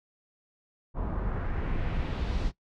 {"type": "noise with low-pass filter sweep", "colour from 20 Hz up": "brown", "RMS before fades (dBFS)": -30, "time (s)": [0.94, 2.52], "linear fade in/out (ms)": 50, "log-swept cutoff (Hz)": [960, 5100], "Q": 1.4, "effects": ["noise-tail reverb RT60 0.1 s tail -18 dB re dry"]}